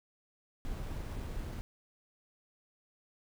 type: noise with sample-and-hold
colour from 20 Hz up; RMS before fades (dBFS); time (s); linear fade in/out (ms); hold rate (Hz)
brown; -39; 0.65-1.61; 0; 11025
effects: none